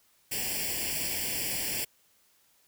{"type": "noise with comb filter", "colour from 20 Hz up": "white", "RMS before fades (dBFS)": -32, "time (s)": [0.31, 1.85], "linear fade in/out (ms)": 10, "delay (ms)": 0.39, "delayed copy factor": 1, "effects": ["white hiss -66 dBFS RMS until 2.67 s"]}